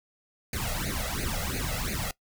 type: noise with flanger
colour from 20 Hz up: pink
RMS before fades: -31 dBFS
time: 0.53-2.11 s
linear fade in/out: 2 ms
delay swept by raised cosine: 0.45 to 1.55 ms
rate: 2.9 Hz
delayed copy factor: +1
effects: noise-tail reverb RT60 0.1 s tail -21 dB re dry